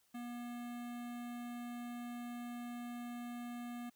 square tone with notch filter, 240.6 Hz, B3, 45 cents flat, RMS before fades -45 dBFS, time 0.14-3.9 s, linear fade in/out 10 ms, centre 5200 Hz, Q 1.2, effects white hiss -74 dBFS RMS until 3.95 s

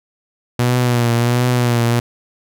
sawtooth tone with vibrato, 121 Hz, B2, 35 cents flat, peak -9 dBFS, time 0.59-2 s, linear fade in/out 5 ms, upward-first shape triangle, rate 1.4 Hz, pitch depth 57 cents each way, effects none

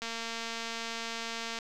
click train, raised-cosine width 0.2 ms, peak -20 dBFS, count 360, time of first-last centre 0.02-1.588 s, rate 229 Hz, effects none

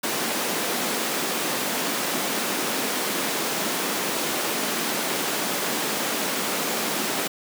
pink high-pass noise, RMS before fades -26 dBFS, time 0.03-7.28 s, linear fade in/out 10 ms, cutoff 210 Hz, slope 24 dB/octave, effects none

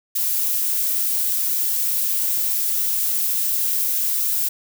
violet noise, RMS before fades -21 dBFS, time 0.15-4.49 s, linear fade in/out 10 ms, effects none

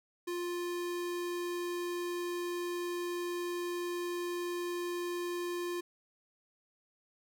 square tone, 350.6 Hz, F4, 7 cents sharp, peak -35 dBFS, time 0.27-5.81 s, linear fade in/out 10 ms, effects none

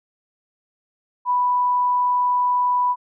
sine tone, 987.8 Hz, B5, in tune, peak -16 dBFS, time 1.25-2.96 s, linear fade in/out 50 ms, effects none

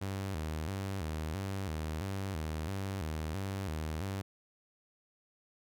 sawtooth tone with vibrato, 87.2 Hz, F2, 2 cents flat, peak -31 dBFS, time 0.01-4.22 s, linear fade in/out 10 ms, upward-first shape square, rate 1.5 Hz, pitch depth 190 cents each way, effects none

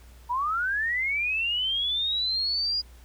sine linear sweep, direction up, 932.3 to 4900 Hz, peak -24 dBFS, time 0.29-2.82 s, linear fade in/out 20 ms, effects added 60 Hz sine -47 dBFS peak until 3.04 s + pink hiss -57 dBFS RMS until 3.04 s

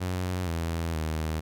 sawtooth tone with pitch steps, 91.1 / 82.9 / 78.9 Hz, F#2 / E2 / D#2, -26 / +10 / +25 cents, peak -24 dBFS, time 0-1.41 s, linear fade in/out 20 ms, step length 470 ms, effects none

